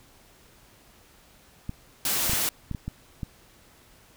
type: clicks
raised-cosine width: 5 ms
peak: -19 dBFS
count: 7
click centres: 1.694 / 2.296 / 2.333 / 2.713 / 2.748 / 2.88 / 3.232 s
type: noise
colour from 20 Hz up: white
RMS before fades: -26 dBFS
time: 2.05-2.49 s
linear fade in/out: 2 ms
effects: pink hiss -56 dBFS RMS until 4.16 s